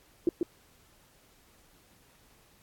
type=tone with echo; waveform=sine; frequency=341.7 Hz; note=F4; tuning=38 cents flat; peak=-20 dBFS; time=0.27-0.29 s; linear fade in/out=2 ms; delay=140 ms; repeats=1; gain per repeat=-4 dB; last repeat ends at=0.43 s; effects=pink hiss -62 dBFS RMS until 2.62 s + AAC 64 kbps